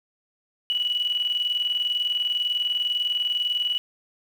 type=tone with tremolo; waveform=sine; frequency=2941 Hz; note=F#7; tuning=11 cents flat; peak=-20 dBFS; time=0.7-3.78 s; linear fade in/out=0 ms; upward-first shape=square; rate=20 Hz; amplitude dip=50%; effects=8-bit